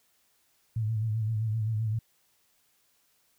sine tone with vibrato, 110 Hz, A2, in tune, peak -26 dBFS, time 0.76-1.99 s, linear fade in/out 5 ms, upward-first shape sine, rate 7.7 Hz, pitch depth 62 cents each way, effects white hiss -69 dBFS RMS until 3.38 s

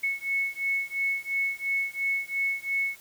sine beating tone pair, 2200 / 2202.9 Hz, C#7 / C#7, -14 / -11 cents, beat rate 2.9 Hz, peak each -29 dBFS, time 0.03-2.96 s, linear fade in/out 10 ms, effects white hiss -52 dBFS RMS until 3 s

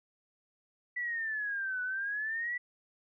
sine exponential two-way sweep, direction down then up, 1975.5 to 1480 to 1975.5 Hz, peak -32 dBFS, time 0.96-2.58 s, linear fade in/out 10 ms, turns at 1.82 s, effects none

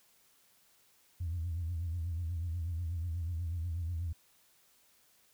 sine tone with vibrato, 84.5 Hz, E2, 43 cents sharp, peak -32 dBFS, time 1.2-4.13 s, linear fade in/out 10 ms, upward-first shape triangle, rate 8.2 Hz, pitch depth 120 cents each way, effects tanh soft clip ceiling -29 dBFS + white hiss -67 dBFS RMS until 5.33 s

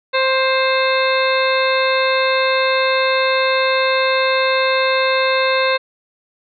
harmonic tone, 525 Hz, C5, 6 cents sharp, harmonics 1 / 2 / 3 / 4 / 5 / 7 / 8, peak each -17 / -20 / -22 / -23 / -24 / -25 / -26 dBFS, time 0.13-5.78 s, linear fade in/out 20 ms, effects none

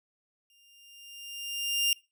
sawtooth tone with exponential growth, 2800 Hz, F7, 4 cents sharp, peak -19 dBFS, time 0.5-1.93 s, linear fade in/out 1 ms, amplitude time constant 310 ms, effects noise-tail reverb RT60 0.3 s tail -24 dB re dry

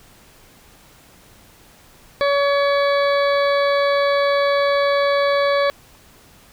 harmonic tone, 565 Hz, C#5, 33 cents sharp, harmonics 1 / 2 / 3 / 4 / 6 / 7 / 8, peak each -16 / -22 / -26 / -28 / -32 / -33 / -34 dBFS, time 2.21-5.7 s, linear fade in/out 0 ms, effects pink hiss -49 dBFS RMS until 6.52 s

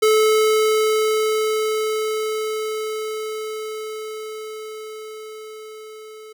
square tone with level ramp, 433.5 Hz, A4, 26 cents flat, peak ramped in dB -13 to -38 dBFS, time 0.02-6.33 s, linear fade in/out 10 ms, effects none

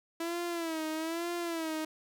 sawtooth tone with vibrato, 329.5 Hz, E4, 1 cent flat, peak -29 dBFS, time 0.2-1.85 s, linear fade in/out 5 ms, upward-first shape sine, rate 1.1 Hz, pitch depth 89 cents each way, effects none

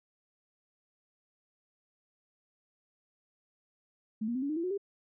sine tone with pitch steps, 217.3 / 237 / 258.4 / 281.8 / 307.3 / 335.1 / 365.5 / 398.5 Hz, A3 / A#3 / C4 / C#4 / D#4 / E4 / F#4 / G4, -21 / +29 / -21 / +29 / -21 / +29 / -21 / +28 cents, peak -30 dBFS, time 4.21-4.778 s, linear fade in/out 10 ms, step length 71 ms, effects none

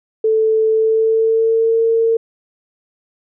sine tone with pitch glide, 440 to 454.5 Hz, A4 to A#4, 0 to -44 cents, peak -11 dBFS, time 0.24-2.17 s, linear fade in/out 5 ms, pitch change +56 cents, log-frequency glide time 0.69-1.81 s, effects none

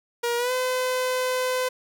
sawtooth tone with pitch glide, 474.8 to 508.9 Hz, A#4 to C5, +32 to -48 cents, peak -19 dBFS, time 0.23-1.69 s, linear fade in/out 10 ms, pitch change +120 cents, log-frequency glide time 0.37-0.52 s, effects none

